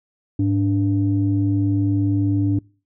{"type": "tone pair together", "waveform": "sine", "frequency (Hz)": [103.83, 291.5], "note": ["G#2", "D4"], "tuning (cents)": [0, -13], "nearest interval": "octave + tritone", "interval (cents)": 1787, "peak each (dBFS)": -18, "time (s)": [0.39, 2.59], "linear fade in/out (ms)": 5, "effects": ["noise-tail reverb RT60 0.4 s tail -26 dB re dry", "tanh soft clip ceiling -9 dBFS"]}